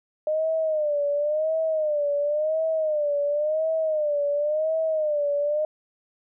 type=tone with vibrato; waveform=sine; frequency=608 Hz; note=D#5; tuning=40 cents flat; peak=-21 dBFS; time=0.27-5.65 s; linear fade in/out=2 ms; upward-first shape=sine; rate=0.94 Hz; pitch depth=98 cents each way; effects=none